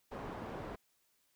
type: low-pass noise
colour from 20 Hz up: white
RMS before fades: -44 dBFS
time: 0.11-0.76 s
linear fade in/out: 10 ms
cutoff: 770 Hz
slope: 12 dB/octave
effects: white hiss -75 dBFS RMS until 1.35 s